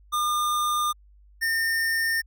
square tone pair in turn, 1208 / 1816.2 Hz, D6 / A#6, +48 / -46 cents, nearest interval perfect fifth, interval 706 cents, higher second, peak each -23 dBFS, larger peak neither, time 0.12-0.93 / 1.41-2.22 s, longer neither, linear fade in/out 20 ms, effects added 50 Hz sine -51 dBFS peak until 2.26 s

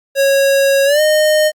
square tone with pitch glide, 550 to 613.8 Hz, C#5 to D#5, -14 to -24 cents, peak -10 dBFS, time 0.15-1.52 s, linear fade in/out 50 ms, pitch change +190 cents, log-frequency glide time 0.85-1.01 s, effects Opus 48 kbps

